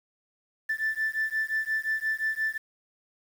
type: beating tone pair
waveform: sine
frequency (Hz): 1760 / 1765.7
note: A6 / A6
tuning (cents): 0 / +6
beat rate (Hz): 5.7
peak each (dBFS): -28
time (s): 0.69-2.58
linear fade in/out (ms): 10
effects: tanh soft clip ceiling -21 dBFS + 8-bit